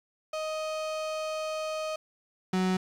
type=tone pair in turn; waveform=35% pulse; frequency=625 / 185.81 Hz; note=D#5 / F#3; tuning=+8 / +8 cents; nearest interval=octave + major sixth; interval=2100 cents; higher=first; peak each=-29 / -23 dBFS; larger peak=second; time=0.33-1.96 / 2.53-2.77 s; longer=first; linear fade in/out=5 ms; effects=low-pass 7000 Hz 12 dB/octave + 9-bit